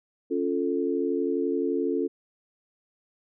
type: chord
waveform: sine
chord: Db augmented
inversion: none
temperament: equal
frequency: 277.2 / 349.2 / 440 Hz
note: Db4 / F4 / A4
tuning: 0 / 0 / 0 cents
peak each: -28 dBFS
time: 0.3-2.08 s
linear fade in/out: 20 ms
effects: none